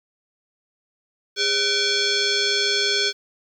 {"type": "tone with frequency modulation", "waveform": "sine", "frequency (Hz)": 554.4, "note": "C#5", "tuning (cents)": 0, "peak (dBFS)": -18, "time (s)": [1.36, 3.13], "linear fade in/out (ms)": 50, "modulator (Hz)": 962, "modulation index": 5.3, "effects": ["9-bit"]}